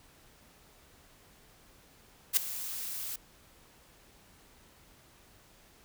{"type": "noise with ADSR envelope", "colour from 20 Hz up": "blue", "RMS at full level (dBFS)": -22, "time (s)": [2.33, 3.16], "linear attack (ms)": 39, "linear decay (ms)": 5, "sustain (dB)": -16, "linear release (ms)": 5, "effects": ["pink hiss -60 dBFS RMS until 5.84 s"]}